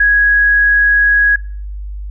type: tone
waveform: sine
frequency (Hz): 1661.2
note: G#6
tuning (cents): 0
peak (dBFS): -7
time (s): 0-1.36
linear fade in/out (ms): 5
effects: noise-tail reverb RT60 0.5 s tail -24 dB re dry + added 50 Hz sine -22 dBFS peak until 2.1 s